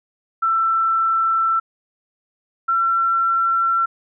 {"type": "tone pair in turn", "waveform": "sine", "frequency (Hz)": [1336, 1353.1], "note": ["E6", "E6"], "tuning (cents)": [23, 45], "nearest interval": "unison", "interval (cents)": 22, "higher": "second", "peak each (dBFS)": -15, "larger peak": "neither", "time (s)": [[0.42, 1.6], [2.68, 3.86]], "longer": "neither", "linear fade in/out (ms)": 10, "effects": []}